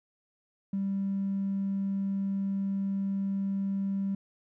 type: tone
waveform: triangle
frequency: 196 Hz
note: G3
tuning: in tune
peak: -24 dBFS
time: 0.73-4.15 s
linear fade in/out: 5 ms
effects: tanh soft clip ceiling -25 dBFS